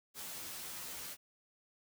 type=noise with comb filter; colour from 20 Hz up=white; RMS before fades=-45 dBFS; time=0.14-1.17 s; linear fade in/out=50 ms; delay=12 ms; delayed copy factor=+0.95; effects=none